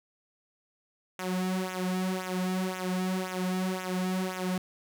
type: tone with flanger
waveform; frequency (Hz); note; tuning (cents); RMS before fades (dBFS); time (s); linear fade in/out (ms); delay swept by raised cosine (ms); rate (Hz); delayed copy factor
sawtooth; 185; F#3; 0; -31; 1.19-4.58; 2; 0.21 to 3.51; 1.9; -0.8
effects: none